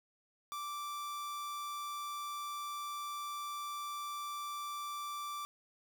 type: tone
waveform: 45% pulse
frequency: 1170 Hz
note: D6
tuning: 7 cents flat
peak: -39 dBFS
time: 0.52-5.45 s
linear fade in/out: 0 ms
effects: none